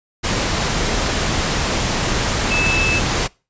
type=tone in noise; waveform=sine; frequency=2619 Hz; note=E7; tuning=12 cents flat; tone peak=-17 dBFS; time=2.5-3 s; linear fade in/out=20 ms; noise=pink; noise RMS=-19 dBFS; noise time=0.23-3.28 s; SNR=-1 dB; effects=noise-tail reverb RT60 0.3 s tail -24 dB re dry + resampled to 16000 Hz